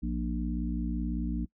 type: harmonic tone with a mistuned harmonic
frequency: 58.27 Hz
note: A#1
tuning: in tune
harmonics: 1 / 3 / 4 / 5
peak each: -32 / -35 / -35 / -37 dBFS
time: 0.02-1.46 s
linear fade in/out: 20 ms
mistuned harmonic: 5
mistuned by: +41 cents
effects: noise-tail reverb RT60 0.1 s tail -24 dB re dry